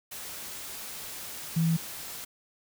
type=tone in noise; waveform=sine; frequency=164.4 Hz; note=E3; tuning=4 cents flat; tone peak=-22 dBFS; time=1.56-1.77 s; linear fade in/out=10 ms; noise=white; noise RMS=-40 dBFS; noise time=0.11-2.25 s; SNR=+15 dB; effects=none